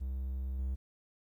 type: tone with level steps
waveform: triangle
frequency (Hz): 65.41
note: C2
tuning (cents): 0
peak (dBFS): -32 / -30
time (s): 0-0.76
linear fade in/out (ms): 20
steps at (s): 0.59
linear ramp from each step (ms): 2
effects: 12-bit